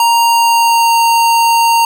square tone with pitch glide, 932.3 to 924.3 Hz, A#5 to A#5, 0 to -15 cents, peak -8 dBFS, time 0-1.85 s, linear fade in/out 2 ms, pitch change -15 cents, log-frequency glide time 0.21-0.94 s, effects none

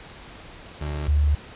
30% pulse / sine tone pair in turn, 74.3 / 73.49 Hz, D2 / D2, +21 / +2 cents, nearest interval unison, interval 19 cents, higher first, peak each -24 / -16 dBFS, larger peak second, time 0.81-1.08 / 1.08-1.35 s, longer neither, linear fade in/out 5 ms, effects pink hiss -43 dBFS RMS until 1.55 s + resampled to 8000 Hz

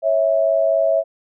sine tone pair together, 550 / 654.1 Hz, C#5 / E5, -14 / -14 cents, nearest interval minor third, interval 300 cents, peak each -19 / -15 dBFS, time 0.02-1.04 s, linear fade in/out 50 ms, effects none

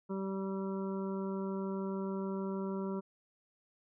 harmonic tone, 193.3 Hz, G3, 24 cents flat, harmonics 1 / 2 / 3 / 5 / 6 / 7, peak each -36 / -39 / -47 / -47 / -53 / -52 dBFS, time 0.09-3.01 s, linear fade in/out 20 ms, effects none

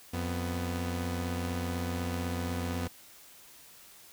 sawtooth tone pair together, 88.2 / 248.7 Hz, F2 / B3, +18 / +12 cents, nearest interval octave + tritone, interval 1794 cents, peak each -29 / -32 dBFS, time 0.13-2.88 s, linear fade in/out 10 ms, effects white hiss -54 dBFS RMS until 4.12 s

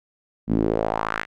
sawtooth tone with band-pass filter sweep, 54.4 Hz, A1, 19 cents flat, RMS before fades -23 dBFS, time 0.47-1.26 s, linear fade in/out 50 ms, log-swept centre 210 to 2000 Hz, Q 2.6, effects none

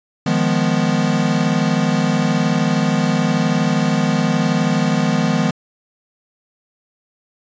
square chord, F half-diminished seventh, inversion third, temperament equal, 155.56 / 174.61 / 207.7 / 246.9 Hz, Eb3 / F3 / Ab3 / Cb4, 0 / 0 / 0 / 0 cents, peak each -21 dBFS, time 0.26-5.51 s, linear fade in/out 5 ms, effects resampled to 16000 Hz

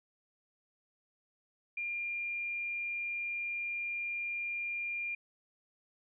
sine tone, 2400 Hz, D7, 37 cents sharp, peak -34 dBFS, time 1.77-5.15 s, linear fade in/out 5 ms, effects none

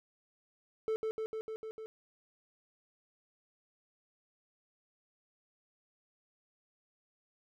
triangle tone with echo, 440 Hz, A4, in tune, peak -28 dBFS, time 0.88-0.96 s, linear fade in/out 0 ms, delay 150 ms, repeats 6, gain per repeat -2 dB, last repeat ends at 1.86 s, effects none

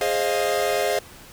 45% pulse chord, F minor seventh, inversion first, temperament equal with one note detuned, 415.3 / 531.2 / 622.3 / 698.5 Hz, Ab4 / C5 / Eb5 / F5, 0 / +26 / 0 / 0 cents, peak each -26 dBFS, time 0.01-0.99 s, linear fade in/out 2 ms, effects pink hiss -45 dBFS RMS until 1.32 s

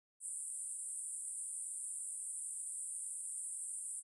white band-pass noise, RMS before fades -44 dBFS, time 0.2-4.03 s, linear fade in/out 50 ms, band 8200 to 9700 Hz, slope 96 dB/octave, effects none

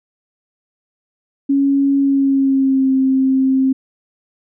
sine tone with pitch glide, 277.2 to 264.7 Hz, C#4 to C4, 0 to +20 cents, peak -11 dBFS, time 1.49-3.73 s, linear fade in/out 10 ms, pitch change -80 cents, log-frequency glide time 1.99-2.92 s, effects none

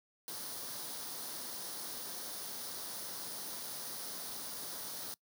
white noise with comb filter, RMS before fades -43 dBFS, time 0.28-5.14 s, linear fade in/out 0 ms, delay 0.2 ms, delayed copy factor +0.6, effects noise-tail reverb RT60 0.1 s tail -23 dB re dry + high-pass 150 Hz 12 dB/octave

